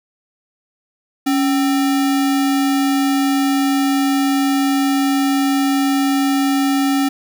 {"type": "tone with sample-and-hold", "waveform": "sine", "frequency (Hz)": 277.2, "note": "C#4", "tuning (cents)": 0, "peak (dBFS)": -13, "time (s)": [1.26, 7.09], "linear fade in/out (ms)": 10, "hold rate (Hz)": 1050, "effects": []}